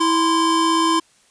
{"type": "tone pair together", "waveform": "square", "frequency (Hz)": [327.3, 1039], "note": ["E4", "C6"], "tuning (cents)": [-12, -12], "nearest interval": "octave + minor sixth", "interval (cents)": 2000, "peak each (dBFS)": [-19, -18], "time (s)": [0, 1], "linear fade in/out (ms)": 10, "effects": ["white hiss -56 dBFS RMS until 1.3 s", "resampled to 22050 Hz"]}